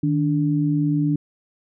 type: tone pair together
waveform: sine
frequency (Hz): 154.2 / 291.1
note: D#3 / D4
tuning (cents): -15 / -15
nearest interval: major seventh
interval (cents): 1100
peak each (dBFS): -20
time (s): 0.03-1.16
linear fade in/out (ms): 5
effects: none